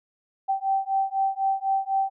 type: beating tone pair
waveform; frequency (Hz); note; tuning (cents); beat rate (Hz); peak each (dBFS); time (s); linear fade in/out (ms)
sine; 775 / 779; G5 / G5; -20 / -11; 4; -25; 0.48-2.1; 20
effects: none